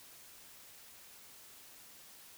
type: silence
effects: white hiss -56 dBFS RMS until 2.37 s